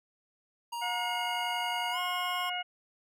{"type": "tone with pitch glide", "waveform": "square", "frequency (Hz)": [943, 1070.8], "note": ["A#5", "C6"], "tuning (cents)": [20, 40], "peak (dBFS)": -35, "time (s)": [0.72, 2.5], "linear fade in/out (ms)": 10, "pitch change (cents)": 220, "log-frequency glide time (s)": [1.91, 1.99]}
{"type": "harmonic tone", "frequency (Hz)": 720, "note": "F#5", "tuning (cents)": -47, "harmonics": [1, 2, 3, 4], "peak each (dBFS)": [-36, -40, -38, -36], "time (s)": [0.81, 2.63], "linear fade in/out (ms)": 20}
{"effects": []}